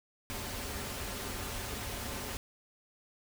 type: noise with comb filter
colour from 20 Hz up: pink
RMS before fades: -39 dBFS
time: 0.3-2.37 s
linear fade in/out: 0 ms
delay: 6.2 ms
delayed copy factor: -0.5
effects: none